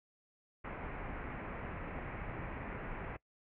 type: low-pass noise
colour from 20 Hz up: pink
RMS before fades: -43 dBFS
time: 0.64-3.17 s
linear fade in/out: 10 ms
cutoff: 2400 Hz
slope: 48 dB/octave
effects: noise-tail reverb RT60 0.1 s tail -22 dB re dry